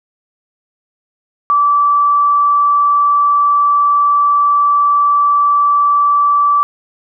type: tone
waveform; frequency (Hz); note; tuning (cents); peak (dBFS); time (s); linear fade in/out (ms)
sine; 1159; D6; -23; -8; 1.5-6.63; 0
effects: none